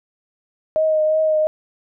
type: tone with vibrato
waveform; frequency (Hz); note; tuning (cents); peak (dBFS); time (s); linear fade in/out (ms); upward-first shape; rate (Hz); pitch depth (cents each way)
sine; 624; D#5; +5; -14; 0.76-1.47; 0; triangle; 2.8; 23
effects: none